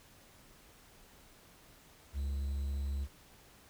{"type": "tone with quantisation", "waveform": "triangle", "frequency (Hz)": 69.3, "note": "C#2", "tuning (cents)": 0, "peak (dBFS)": -31, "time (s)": [2.13, 3.08], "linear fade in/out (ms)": 50, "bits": 10, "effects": ["pink hiss -60 dBFS RMS until 3.69 s"]}